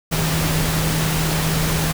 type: tone in noise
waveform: sine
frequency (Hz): 158.7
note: D#3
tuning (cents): +35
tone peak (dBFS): -20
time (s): 0.11-1.93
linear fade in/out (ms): 20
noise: pink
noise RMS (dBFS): -22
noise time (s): 0.11-1.93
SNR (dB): -1
effects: none